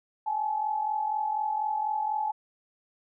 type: tone pair together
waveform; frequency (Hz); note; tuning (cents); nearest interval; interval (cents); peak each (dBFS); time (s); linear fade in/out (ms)
sine; 816.9 / 861; G#5 / A5; -29 / -38; minor second; 91; -33 / -27; 0.26-2.32; 10
effects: none